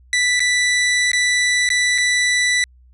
sawtooth tone with dropouts, 1975 Hz, B6, in tune, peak -11 dBFS, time 0.13-2.64 s, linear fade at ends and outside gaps 1 ms, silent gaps 0.395-0.403 / 1.117-1.132 / 1.69-1.702 / 1.98-1.983 s, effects added 62 Hz sine -46 dBFS peak until 2.93 s + resampled to 24000 Hz

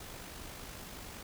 pink noise with amplitude modulation, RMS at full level -45 dBFS, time 0-1.23 s, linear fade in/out 5 ms, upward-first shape sine, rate 50.8 Hz, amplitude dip 35%, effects none

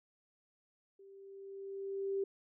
sine tone with level ramp, 392 Hz, G4, in tune, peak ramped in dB -55 to -31 dBFS, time 0.99-2.24 s, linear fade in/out 5 ms, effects none

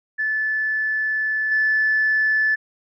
sine tone with level steps, 1741 Hz, A6, 19 cents flat, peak -19 / -15 dBFS, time 0.18-2.56 s, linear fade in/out 20 ms, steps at 1.51 s, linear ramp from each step 10 ms, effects tanh soft clip ceiling -11 dBFS

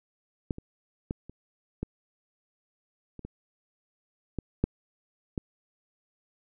clicks, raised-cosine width 3 ms, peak -16 / -27 / -17 / -30 / -18 / -29 / -25 / -18 / -10 / -17 dBFS, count 10, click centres 0.508 / 0.584 / 1.109 / 1.296 / 1.83 / 3.193 / 3.25 / 4.387 / 4.64 / 5.378 s, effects none

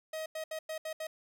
45% pulse tone bursts at uneven times, 632 Hz, D#5, 27 cents sharp, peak -36 dBFS, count 6, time 0.13-0.26 / 0.35-0.44 / 0.51-0.59 / 0.69-0.78 / 0.85-0.93 / 1-1.07 s, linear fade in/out 5 ms, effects none

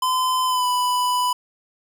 square tone with pitch glide, 1022 to 992.9 Hz, C6 to B5, -41 to +9 cents, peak -19 dBFS, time 0.02-1.33 s, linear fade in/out 5 ms, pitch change -50 cents, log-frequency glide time 0.46-0.66 s, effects none

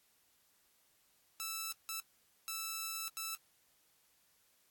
5% pulse tone bursts at uneven times, 1318.5 Hz, E6, in tune, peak -27 dBFS, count 4, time 1.4-1.72 / 1.89-2 / 2.48-3.08 / 3.17-3.35 s, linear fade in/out 0 ms, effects white hiss -72 dBFS RMS until 4.7 s + AAC 64 kbps

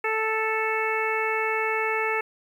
harmonic tone, 440 Hz, A4, in tune, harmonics 1 / 2 / 3 / 4 / 5 / 6, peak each -28 / -30 / -31 / -31 / -29 / -33 dBFS, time 0.04-2.21 s, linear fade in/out 5 ms, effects 9-bit

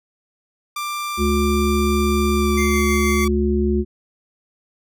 sawtooth tone with pitch glide, 1183 to 1144.7 Hz, D6 to D6, +12 to -45 cents, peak -20 dBFS, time 0.76-3.28 s, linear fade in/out 5 ms, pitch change -57 cents, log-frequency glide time 2.36-2.84 s
harmonic tone, 72 Hz, D2, 34 cents flat, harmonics 1 / 3 / 5, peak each -20 / -20 / -20 dBFS, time 1.17-3.85 s, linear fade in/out 50 ms
square tone with tremolo, 2101 Hz, C7, 7 cents sharp, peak -23 dBFS, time 2.57-3.25 s, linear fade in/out 10 ms, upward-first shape sine, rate 6.3 Hz, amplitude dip 30%
effects none

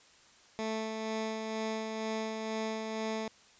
15% pulse tone with tremolo, 220 Hz, A3, in tune, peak -26 dBFS, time 0.59-3.28 s, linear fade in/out 0 ms, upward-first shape sine, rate 2.1 Hz, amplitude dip 35%, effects white hiss -60 dBFS RMS until 3.59 s + resampled to 16000 Hz

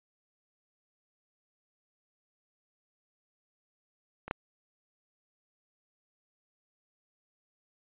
clicks, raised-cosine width 0.5 ms, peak -25 / -15 dBFS, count 2, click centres 4.28 / 4.311 s, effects resampled to 8000 Hz

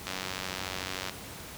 click train, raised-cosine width 0.2 ms, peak -16 dBFS, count 97, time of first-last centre 0.07-1.096 s, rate 93.6 Hz, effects pink hiss -43 dBFS RMS until 1.57 s + high-pass 60 Hz 12 dB/octave

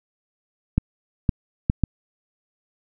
clicks, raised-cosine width 5 ms, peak -5 dBFS, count 4, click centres 0.78 / 1.292 / 1.699 / 1.837 s, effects none

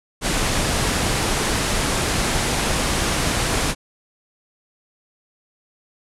pink low-pass noise, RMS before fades -21 dBFS, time 0.21-3.75 s, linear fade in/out 50 ms, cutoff 11000 Hz, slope 48 dB/octave, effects none

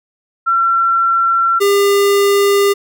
sine / square tone pair in turn, 1357 / 401.5 Hz, E6 / G4, +50 / +41 cents, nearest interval octave + major sixth, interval 2109 cents, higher first, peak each -10 dBFS, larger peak neither, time 0.46-1.6 / 1.6-2.74 s, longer neither, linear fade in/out 20 ms, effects none

